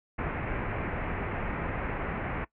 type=low-pass noise; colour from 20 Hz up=pink; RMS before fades=-33 dBFS; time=0.18-2.45 s; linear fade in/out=10 ms; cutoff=2400 Hz; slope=48 dB/octave; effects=noise-tail reverb RT60 0.1 s tail -19 dB re dry